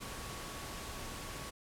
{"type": "tone in noise", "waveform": "sine", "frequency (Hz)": 1118, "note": "C#6", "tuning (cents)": 14, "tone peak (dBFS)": -52, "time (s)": [0, 1.51], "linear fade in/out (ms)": 20, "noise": "pink", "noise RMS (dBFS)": -44, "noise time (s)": [0, 1.51], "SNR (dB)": -11, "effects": ["low-pass 12000 Hz 12 dB/octave"]}